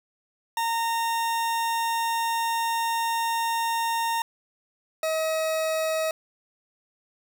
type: tone pair in turn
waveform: 40% pulse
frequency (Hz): 920 / 636.5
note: A#5 / D#5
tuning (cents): -23 / +39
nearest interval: tritone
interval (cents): 638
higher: first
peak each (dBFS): -23 / -23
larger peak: neither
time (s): 0.57-4.22 / 5.03-6.11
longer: first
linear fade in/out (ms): 2
effects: none